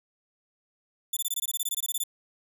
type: tone bursts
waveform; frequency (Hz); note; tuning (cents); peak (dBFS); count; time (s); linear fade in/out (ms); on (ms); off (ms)
5% pulse; 3520; A7; 0; -19; 16; 1.13-2.037; 5; 37; 21
effects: none